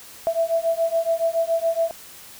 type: beating tone pair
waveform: sine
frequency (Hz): 659.3 / 666.4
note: E5 / E5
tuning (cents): 0 / +19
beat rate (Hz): 7.1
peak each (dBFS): -22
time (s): 0.27-1.91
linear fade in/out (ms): 0
effects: white hiss -43 dBFS RMS until 2.39 s